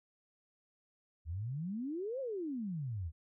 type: exponential two-way sweep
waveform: sine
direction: up then down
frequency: 74.4 to 556 to 74.4 Hz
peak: -36 dBFS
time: 1.25-3.12 s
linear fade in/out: 50 ms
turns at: 2.2 s
effects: none